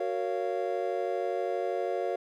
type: chord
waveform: triangle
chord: Gb major seventh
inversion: none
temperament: just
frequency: 370 / 462.5 / 555 / 693.7 Hz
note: Gb4 / Bb4 / Db5 / F5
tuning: 0 / -14 / +2 / -12 cents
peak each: -32 dBFS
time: 0-2.16 s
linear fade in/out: 5 ms
effects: none